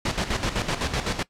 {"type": "noise with tremolo", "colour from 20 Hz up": "pink", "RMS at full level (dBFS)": -24, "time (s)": [0.05, 1.23], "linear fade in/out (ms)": 5, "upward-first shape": "square", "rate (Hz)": 7.9, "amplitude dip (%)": 65, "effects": ["noise-tail reverb RT60 0.1 s tail -19 dB re dry", "low-pass 6000 Hz 12 dB/octave"]}